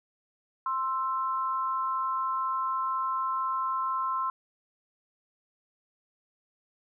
sine tone pair together, 1049 / 1324.9 Hz, C6 / E6, +4 / +8 cents, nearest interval major third, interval 404 cents, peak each -28 / -32 dBFS, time 0.66-4.3 s, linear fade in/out 2 ms, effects none

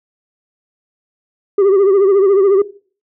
sine tone with vibrato, 392 Hz, G4, in tune, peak -5 dBFS, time 1.58-2.62 s, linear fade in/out 5 ms, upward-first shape sine, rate 14 Hz, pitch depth 80 cents each way, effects noise-tail reverb RT60 0.4 s tail -18 dB re dry + tanh soft clip ceiling -7 dBFS

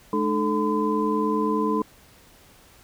sine tone cluster, 213.2 / 302.9 / 436.3 / 1017 Hz, G#3 / D#4 / A4 / C6, +46 / -46 / -15 / -50 cents, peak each -26 dBFS, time 0.13-1.82 s, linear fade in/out 2 ms, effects pink hiss -53 dBFS RMS until 2.83 s

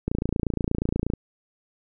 click train, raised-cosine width 3 ms, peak -11 dBFS, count 31, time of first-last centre 0.08-1.136 s, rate 28.4 Hz, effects none

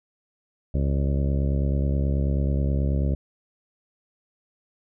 harmonic tone with a mistuned harmonic, 69.3 Hz, C#2, in tune, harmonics 1 / 2 / 3 / 4 / 5 / 6 / 7 / 8 / 9, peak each -22 / -26 / -31 / -35 / -38 / -40 / -41 / -39 / -42 dBFS, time 0.74-3.15 s, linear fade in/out 5 ms, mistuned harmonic 9, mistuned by -34 cents, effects none

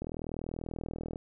click train, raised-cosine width 2 ms, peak -24 dBFS, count 47, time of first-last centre 0.02-1.159 s, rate 40.4 Hz, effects none

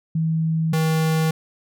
sine / square tone pair in turn, 161.1 / 159.34 Hz, E3 / D#3, -39 / +42 cents, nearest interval unison, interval 19 cents, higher first, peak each -18 dBFS, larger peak neither, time 0.15-0.73 / 0.73-1.31 s, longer neither, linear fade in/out 5 ms, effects none

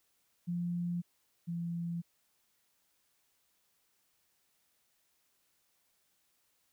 sine tone pair in turn, 173.9 / 170.22 Hz, F3 / F3, -7 / -44 cents, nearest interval unison, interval 37 cents, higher first, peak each -32 / -34 dBFS, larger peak first, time 0.47-1.02 / 1.47-2.02 s, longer neither, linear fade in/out 20 ms, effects white hiss -75 dBFS RMS until 6.72 s

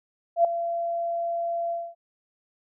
sine tone with ADSR envelope, 681 Hz, F5, 44 cents flat, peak -13 dBFS, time 0.36-1.95 s, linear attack 86 ms, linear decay 3 ms, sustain -12 dB, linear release 240 ms, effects none

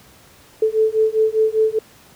sine beating tone pair, 435.5 / 440.5 Hz, A4 / A4, -18 / +2 cents, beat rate 5 Hz, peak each -17 dBFS, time 0.62-1.79 s, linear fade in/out 5 ms, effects pink hiss -48 dBFS RMS until 2.15 s + high-pass 60 Hz 12 dB/octave

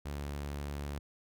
sawtooth tone, 71.8 Hz, D2, 39 cents flat, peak -33 dBFS, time 0.05-0.99 s, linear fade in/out 10 ms, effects none

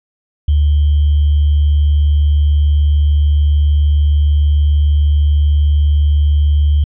sine tone with sample-and-hold, 73.42 Hz, D2, in tune, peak -8 dBFS, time 0.48-6.84 s, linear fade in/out 5 ms, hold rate 3150 Hz, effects resampled to 11025 Hz

